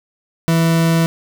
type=tone; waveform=40% pulse; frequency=164.81 Hz; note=E3; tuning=in tune; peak=-11 dBFS; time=0.48-1.06 s; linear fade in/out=0 ms; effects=7-bit